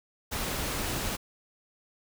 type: noise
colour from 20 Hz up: pink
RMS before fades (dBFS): -32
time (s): 0.31-1.17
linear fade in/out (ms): 20
effects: none